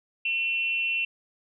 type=tone with frequency modulation; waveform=sine; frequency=2708 Hz; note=E7; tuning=46 cents sharp; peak=-24 dBFS; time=0.25-1.05 s; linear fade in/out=5 ms; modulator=268 Hz; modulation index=0.45; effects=none